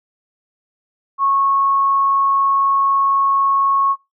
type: tone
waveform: sine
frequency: 1099 Hz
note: C#6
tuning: 15 cents flat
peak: -13 dBFS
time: 1.18-3.96 s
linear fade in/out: 50 ms
effects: noise-tail reverb RT60 0.2 s tail -20 dB re dry